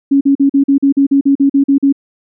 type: tone bursts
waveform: sine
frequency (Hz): 277.2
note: C#4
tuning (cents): 0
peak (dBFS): -6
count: 13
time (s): 0.11-1.926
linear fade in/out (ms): 10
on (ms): 100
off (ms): 43
effects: none